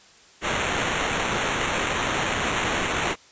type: noise with sample-and-hold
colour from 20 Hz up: white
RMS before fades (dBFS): -25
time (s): 0.41-3.16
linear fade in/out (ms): 50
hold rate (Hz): 4900
effects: white hiss -52 dBFS RMS until 3.31 s + resampled to 16000 Hz